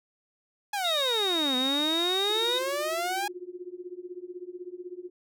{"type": "exponential two-way sweep", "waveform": "sawtooth", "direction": "down then up", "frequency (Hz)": [846, 249.2, 830], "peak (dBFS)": -24, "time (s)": [0.73, 3.28], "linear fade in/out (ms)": 5, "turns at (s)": 1.56}
{"type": "tone", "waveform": "sine", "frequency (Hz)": 3741, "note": "A#7", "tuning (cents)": 5, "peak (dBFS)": -26, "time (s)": [0.84, 2.59], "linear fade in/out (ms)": 10}
{"type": "tone with tremolo", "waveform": "sine", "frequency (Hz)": 358.9, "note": "F4", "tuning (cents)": 47, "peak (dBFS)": -33, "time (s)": [2.29, 5.1], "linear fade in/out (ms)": 10, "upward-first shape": "triangle", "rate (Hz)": 16, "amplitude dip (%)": 100}
{"effects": []}